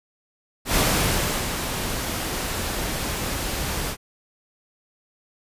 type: noise with ADSR envelope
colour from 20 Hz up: pink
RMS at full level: -19 dBFS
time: 0.65-3.97 s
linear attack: 100 ms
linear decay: 740 ms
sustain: -8 dB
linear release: 70 ms
effects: resampled to 32000 Hz